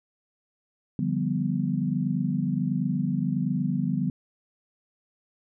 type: chord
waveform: sine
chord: G dominant seventh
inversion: second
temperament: equal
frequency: 146.83 / 174.61 / 196 / 246.9 Hz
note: D3 / F3 / G3 / B3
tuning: 0 / 0 / 0 / 0 cents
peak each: -29 dBFS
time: 0.99-4.1 s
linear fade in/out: 2 ms
effects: none